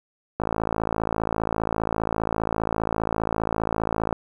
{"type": "click train", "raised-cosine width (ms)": 1, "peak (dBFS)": -10, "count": 206, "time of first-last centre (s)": [0.4, 4.127], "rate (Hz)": 55, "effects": ["8-bit"]}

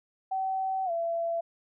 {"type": "tone with pitch glide", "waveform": "sine", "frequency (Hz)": [764, 672.8], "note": ["G5", "E5"], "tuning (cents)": [-45, 35], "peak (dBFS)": -27, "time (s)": [0.31, 1.41], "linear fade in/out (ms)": 10, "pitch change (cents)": -220, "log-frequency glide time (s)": [0.85, 0.91], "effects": []}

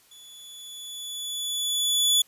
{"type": "tone with level ramp", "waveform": "sawtooth", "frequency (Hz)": 3441, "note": "A7", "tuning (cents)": -39, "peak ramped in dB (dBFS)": [-44, -14], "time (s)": [0.11, 2.22], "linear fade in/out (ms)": 5, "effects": ["white hiss -59 dBFS RMS until 2.27 s", "resampled to 32000 Hz"]}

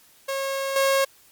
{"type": "tone with level steps", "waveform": "sawtooth", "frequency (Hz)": 544, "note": "C#5", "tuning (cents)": -33, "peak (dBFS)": [-21, -14], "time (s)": [0.28, 1.05], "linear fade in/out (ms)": 10, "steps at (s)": 0.76, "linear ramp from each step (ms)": 2, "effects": ["white hiss -55 dBFS RMS until 1.31 s", "MP3 96 kbps"]}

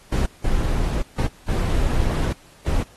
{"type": "noise bursts at uneven times", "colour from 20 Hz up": "brown", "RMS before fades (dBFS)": -20, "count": 5, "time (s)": [[0.12, 0.26], [0.44, 1.02], [1.18, 1.27], [1.48, 2.33], [2.66, 2.83]], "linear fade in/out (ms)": 5, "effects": ["pink hiss -51 dBFS RMS until 2.96 s", "AAC 32 kbps"]}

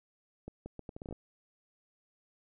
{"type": "accelerating click train", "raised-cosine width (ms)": 2, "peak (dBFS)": -29, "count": 10, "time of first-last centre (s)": [0.48, 1.126], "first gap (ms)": 180, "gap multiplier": 0.74, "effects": []}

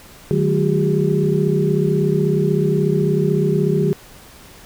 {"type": "tone cluster", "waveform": "sine", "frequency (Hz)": [153.4, 187, 215.6, 368.8, 405.1], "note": ["D#3", "F#3", "A3", "F#4", "G#4"], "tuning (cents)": [-24, 19, -35, -6, -43], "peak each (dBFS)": [-18, -21, -26, -22, -20], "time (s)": [0.31, 3.93], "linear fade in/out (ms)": 0, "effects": ["pink hiss -43 dBFS RMS until 4.65 s"]}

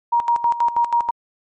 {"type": "tone with tremolo", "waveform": "sine", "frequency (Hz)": 944, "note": "A#5", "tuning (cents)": 22, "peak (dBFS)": -13, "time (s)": [0.12, 1.11], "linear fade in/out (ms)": 10, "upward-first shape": "square", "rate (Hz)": 6.2, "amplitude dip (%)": 75, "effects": ["MP3 32 kbps"]}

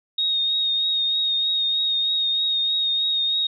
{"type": "tone with vibrato", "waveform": "sine", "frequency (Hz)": 3729, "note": "A#7", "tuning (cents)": 0, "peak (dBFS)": -19, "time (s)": [0.18, 3.47], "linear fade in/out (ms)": 5, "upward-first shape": "triangle", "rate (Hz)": 3.2, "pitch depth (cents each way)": 26, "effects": []}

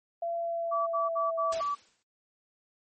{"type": "tone with pitch glide", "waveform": "sine", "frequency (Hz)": [679, 656.6], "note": ["F5", "E5"], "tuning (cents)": [-49, -7], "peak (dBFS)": -29, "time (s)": [0.22, 1.61], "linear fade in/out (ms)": 5, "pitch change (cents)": -58, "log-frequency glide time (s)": [0.36, 1.47]}
{"type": "tone bursts", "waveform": "sine", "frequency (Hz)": 1152, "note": "D6", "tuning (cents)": -34, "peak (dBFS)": -27, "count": 5, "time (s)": [0.71, 1.754], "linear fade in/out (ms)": 20, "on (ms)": 160, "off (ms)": 61}
{"type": "noise with exponential decay", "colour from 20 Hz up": "white", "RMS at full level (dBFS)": -35, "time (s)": [1.52, 2.03], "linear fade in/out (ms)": 5, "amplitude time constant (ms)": 110}
{"effects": ["MP3 32 kbps"]}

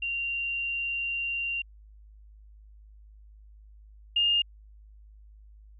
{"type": "tone pair in turn", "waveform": "sine", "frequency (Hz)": [2769, 2824], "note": ["F7", "F7"], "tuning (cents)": [-15, 19], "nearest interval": "unison", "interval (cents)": 34, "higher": "second", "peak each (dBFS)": [-28, -21], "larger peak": "second", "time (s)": [[0.02, 1.62], [4.16, 4.42]], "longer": "first", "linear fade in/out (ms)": 5, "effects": ["added 52 Hz sine -49 dBFS peak until 5.79 s"]}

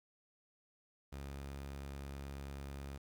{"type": "tone with vibrato", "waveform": "sawtooth", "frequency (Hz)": 69.3, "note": "C#2", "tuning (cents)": 0, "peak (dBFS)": -40, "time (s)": [1.12, 2.98], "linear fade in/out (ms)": 10, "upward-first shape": "triangle", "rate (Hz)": 16, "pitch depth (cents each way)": 9, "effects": ["11-bit"]}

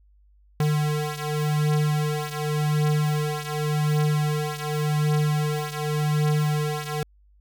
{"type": "beating tone pair", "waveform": "square", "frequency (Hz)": [150.2, 151.08], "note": ["D3", "D3"], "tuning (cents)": [39, 49], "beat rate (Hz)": 0.88, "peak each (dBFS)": [-24, -27], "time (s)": [0.6, 7.03], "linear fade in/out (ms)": 2, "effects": ["added 50 Hz sine -54 dBFS peak until 7.4 s"]}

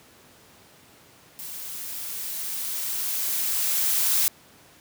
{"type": "noise with level ramp", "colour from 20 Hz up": "blue", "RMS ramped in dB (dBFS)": [-37, -21], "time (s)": [1.39, 4.28], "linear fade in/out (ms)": 0, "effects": ["pink hiss -53 dBFS RMS until 4.8 s", "high-pass 100 Hz 12 dB/octave"]}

